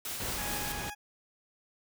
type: noise with tremolo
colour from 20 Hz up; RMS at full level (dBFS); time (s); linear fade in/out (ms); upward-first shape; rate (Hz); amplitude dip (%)
white; -37; 0.05-0.72; 2; sine; 4.7; 25
type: noise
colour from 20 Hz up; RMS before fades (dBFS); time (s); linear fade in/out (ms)
pink; -38; 0.2-0.9; 2
type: tone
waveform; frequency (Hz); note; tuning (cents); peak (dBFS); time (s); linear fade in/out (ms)
20% pulse; 830.6; G#5; 0; -35; 0.37-0.95; 20
effects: none